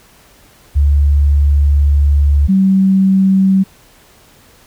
sine tone pair in turn, 71.8 / 191.68 Hz, D2 / G3, -39 / -39 cents, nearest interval octave + perfect fourth, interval 1700 cents, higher second, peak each -7 dBFS, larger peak neither, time 0.75-2.48 / 2.48-3.64 s, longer first, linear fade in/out 20 ms, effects pink hiss -46 dBFS RMS until 4.66 s

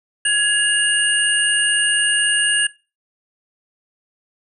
sine tone cluster, 1671 / 2834 / 8970 Hz, G#6 / F7 / C#9, +10 / +25 / +19 cents, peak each -19 dBFS, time 0.25-2.67 s, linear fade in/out 5 ms, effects noise-tail reverb RT60 0.3 s tail -20 dB re dry

